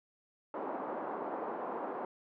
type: band-pass noise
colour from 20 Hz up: white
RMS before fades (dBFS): -39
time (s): 0.54-2.05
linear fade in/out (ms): 2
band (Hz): 260 to 1000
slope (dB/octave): 24
effects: none